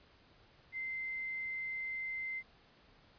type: tone with quantisation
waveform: sine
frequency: 2077 Hz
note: C7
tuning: 13 cents flat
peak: -37 dBFS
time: 0.72-2.43 s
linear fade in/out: 50 ms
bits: 11
effects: pink hiss -64 dBFS RMS until 3.18 s + resampled to 11025 Hz